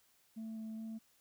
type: tone with pitch steps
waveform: sine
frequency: 222.1 / 220.2 / 222.5 Hz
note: A3 / A3 / A3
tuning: +16 / +2 / +20 cents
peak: -39 dBFS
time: 0.36-0.99 s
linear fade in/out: 20 ms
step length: 210 ms
effects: tanh soft clip ceiling -40 dBFS + white hiss -71 dBFS RMS until 1.2 s